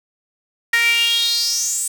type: tone with high-pass filter sweep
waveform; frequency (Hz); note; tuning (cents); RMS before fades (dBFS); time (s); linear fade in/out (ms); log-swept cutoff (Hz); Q
sawtooth; 466.2; A#4; 0; -18; 0.73-1.88; 5; 1900 to 8600; 7.2
effects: none